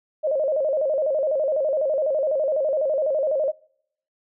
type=tone with vibrato; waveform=sine; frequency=578 Hz; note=D5; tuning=28 cents flat; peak=-19 dBFS; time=0.23-3.52 s; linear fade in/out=20 ms; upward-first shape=square; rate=12 Hz; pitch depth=120 cents each way; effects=noise-tail reverb RT60 0.7 s tail -26 dB re dry